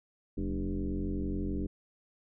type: tone with frequency modulation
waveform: sine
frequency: 115.1 Hz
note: A#2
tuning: 22 cents flat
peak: -30 dBFS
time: 0.37-1.67 s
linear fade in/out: 10 ms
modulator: 91.5 Hz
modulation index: 2.7
effects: none